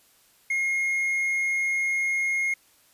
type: tone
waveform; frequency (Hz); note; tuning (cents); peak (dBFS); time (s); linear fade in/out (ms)
triangle; 2147; C7; +44; -21; 0.5-2.54; 5
effects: white hiss -60 dBFS RMS until 2.93 s + resampled to 32000 Hz